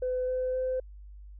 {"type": "tone with pitch steps", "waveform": "sine", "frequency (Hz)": [506, 510.1, 514.3], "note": ["B4", "C5", "C5"], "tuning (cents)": [42, -44, -30], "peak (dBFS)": -26, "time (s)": [0.02, 0.8], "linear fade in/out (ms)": 5, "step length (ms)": 260, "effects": ["tanh soft clip ceiling -23 dBFS", "added 50 Hz sine -44 dBFS peak until 1.39 s"]}